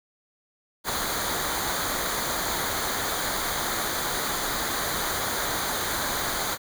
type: noise with comb filter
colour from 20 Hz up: pink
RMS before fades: -28 dBFS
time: 0.84-6.58 s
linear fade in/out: 50 ms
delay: 0.37 ms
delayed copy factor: -0.7
effects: none